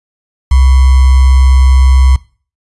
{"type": "tone with sample-and-hold", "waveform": "sine", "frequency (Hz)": 65.41, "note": "C2", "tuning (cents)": 0, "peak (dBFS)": -3, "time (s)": [0.51, 2.16], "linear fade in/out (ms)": 5, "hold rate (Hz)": 1050, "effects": ["noise-tail reverb RT60 0.4 s tail -20 dB re dry", "resampled to 24000 Hz"]}